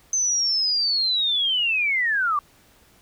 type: linear sweep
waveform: sine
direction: down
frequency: 6230 to 1129 Hz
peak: -19 dBFS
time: 0.13-2.39 s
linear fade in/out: 2 ms
effects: pink hiss -56 dBFS RMS until 3.01 s